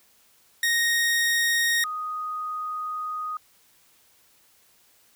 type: tone pair in turn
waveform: sawtooth / sine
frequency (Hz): 1864.7 / 1244.5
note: A#6 / D#6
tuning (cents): 0 / 0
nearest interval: perfect fifth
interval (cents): 700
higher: first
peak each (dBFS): -17 / -28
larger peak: first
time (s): 0.63-1.84 / 1.84-3.37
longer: second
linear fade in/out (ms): 2
effects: white hiss -60 dBFS RMS until 5.15 s